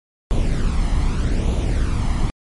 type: noise with flanger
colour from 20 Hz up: brown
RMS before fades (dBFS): -18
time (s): 0.31-2.3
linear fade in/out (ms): 0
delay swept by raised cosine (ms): 0.29 to 1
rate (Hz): 0.82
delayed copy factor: +0.55
effects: MP3 48 kbps